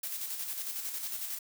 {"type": "noise with tremolo", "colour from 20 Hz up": "blue", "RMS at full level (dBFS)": -36, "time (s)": [0.03, 1.39], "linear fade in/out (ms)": 5, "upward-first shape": "square", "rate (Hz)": 11, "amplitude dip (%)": 40, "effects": []}